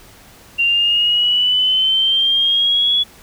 sine exponential sweep, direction up, 2763 to 3395 Hz, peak -12 dBFS, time 0.58-3.04 s, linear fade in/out 20 ms, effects pink hiss -44 dBFS RMS until 3.22 s

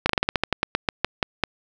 slowing click train, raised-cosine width 0.3 ms, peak -3 dBFS, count 15, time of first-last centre 0.06-1.437 s, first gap 34 ms, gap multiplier 1.15, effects none

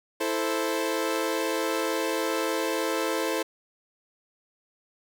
sawtooth chord, A minor, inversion second, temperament equal, 329.6 / 440 / 523.3 Hz, E4 / A4 / C5, 0 / 0 / 0 cents, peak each -26 dBFS, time 0.2-3.43 s, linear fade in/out 10 ms, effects none

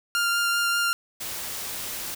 sawtooth tone with vibrato, 1397 Hz, F6, in tune, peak -18 dBFS, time 0.15-0.93 s, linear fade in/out 0 ms, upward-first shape triangle, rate 5.1 Hz, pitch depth 11 cents each way
white noise, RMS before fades -33 dBFS, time 1.2-2.15 s, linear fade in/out 10 ms
effects none

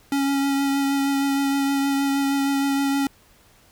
square tone with vibrato, 277 Hz, C#4, 1 cent flat, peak -20 dBFS, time 0.12-3.07 s, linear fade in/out 2 ms, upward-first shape triangle, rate 6.4 Hz, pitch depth 17 cents each way, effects pink hiss -55 dBFS RMS until 3.71 s

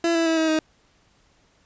30% pulse tone with pitch steps, 336.4 / 330.6 / 324.9 / 319.4 / 313.9 Hz, E4 / E4 / E4 / D#4 / D#4, +35 / +5 / -25 / +45 / +15 cents, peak -16 dBFS, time 0.04-0.59 s, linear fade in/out 2 ms, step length 110 ms, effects pink hiss -61 dBFS RMS until 1.65 s + resampled to 16000 Hz

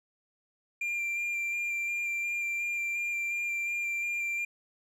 triangle tone with vibrato, 2381 Hz, D7, 23 cents sharp, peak -28 dBFS, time 0.81-4.45 s, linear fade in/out 5 ms, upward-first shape square, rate 2.8 Hz, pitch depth 12 cents each way, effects none

